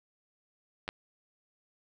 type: clicks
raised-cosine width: 0.3 ms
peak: -29 / -16 dBFS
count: 2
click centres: 0.879 / 0.889 s
effects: none